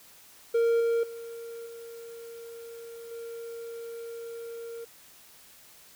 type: tone with level steps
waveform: triangle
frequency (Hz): 463.9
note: A#4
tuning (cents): -8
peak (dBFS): -19 / -21 / -36 / -39 / -35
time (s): 0.54-4.85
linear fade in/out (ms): 10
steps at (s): 0.8 / 1.03 / 1.66 / 3.11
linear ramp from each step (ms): 5
effects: white hiss -54 dBFS RMS until 5.95 s